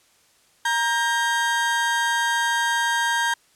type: tone pair together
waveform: 35% pulse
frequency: 937 / 1596.9 Hz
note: A#5 / G6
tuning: +9 / +32 cents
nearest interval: major sixth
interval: 923 cents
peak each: -21 dBFS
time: 0.65-3.34 s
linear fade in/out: 5 ms
effects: white hiss -59 dBFS RMS until 3.55 s + low-pass 10000 Hz 12 dB/octave